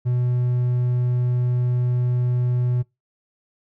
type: tone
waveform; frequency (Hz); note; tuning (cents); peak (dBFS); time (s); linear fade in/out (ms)
triangle; 123.47; B2; 0; -16; 0.05-2.83; 20
effects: noise-tail reverb RT60 0.2 s tail -23 dB re dry